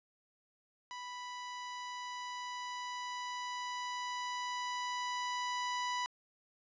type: tone with level ramp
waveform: sawtooth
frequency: 987.8 Hz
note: B5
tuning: in tune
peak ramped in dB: -39 to -30 dBFS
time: 0.91-6.06 s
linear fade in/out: 0 ms
effects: resampled to 16000 Hz + 12-bit